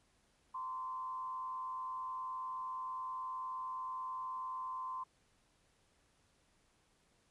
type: tone with frequency modulation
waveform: sine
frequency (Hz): 1035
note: C6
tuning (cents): -19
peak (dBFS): -39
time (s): 0.54-5.04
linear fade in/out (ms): 10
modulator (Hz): 109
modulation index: 0.51
effects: pink hiss -73 dBFS RMS until 7.3 s + resampled to 24000 Hz